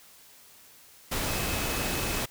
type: tone in noise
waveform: sine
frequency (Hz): 2573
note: E7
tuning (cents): -43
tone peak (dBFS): -39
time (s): 1.26-2.21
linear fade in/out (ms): 10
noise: pink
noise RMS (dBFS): -30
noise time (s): 1.11-2.26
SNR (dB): -12
effects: white hiss -54 dBFS RMS until 2.3 s